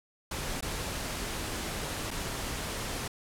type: noise with dropouts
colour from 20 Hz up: pink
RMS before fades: -35 dBFS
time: 0.31-3.08 s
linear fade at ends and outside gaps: 5 ms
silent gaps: 0.609-0.624 / 2.107-2.111 s
effects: low-pass 12000 Hz 12 dB/octave